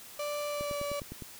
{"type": "tone with pitch glide", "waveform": "35% pulse", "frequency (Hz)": [587.3, 575.9], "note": ["D5", "D5"], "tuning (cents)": [0, -34], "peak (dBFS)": -31, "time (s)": [0.19, 1], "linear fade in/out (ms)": 5, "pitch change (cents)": -34, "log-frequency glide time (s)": [0.48, 0.81]}
{"type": "click train", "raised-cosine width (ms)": 3, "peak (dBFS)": -28, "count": 7, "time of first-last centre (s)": [0.61, 1.222], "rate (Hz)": 9.8}
{"effects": ["white hiss -49 dBFS RMS until 1.39 s"]}